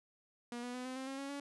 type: tone with pitch steps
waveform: sawtooth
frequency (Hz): 239.7 / 245.4 / 251.3 / 257.3 / 263.5 / 269.8 / 276.3 / 282.9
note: A#3 / B3 / B3 / C4 / C4 / C#4 / C#4 / C#4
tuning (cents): +48 / -11 / +30 / -29 / +12 / -47 / -6 / +35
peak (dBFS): -37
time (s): 0.52-1.4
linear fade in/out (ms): 2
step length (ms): 110
effects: resampled to 24000 Hz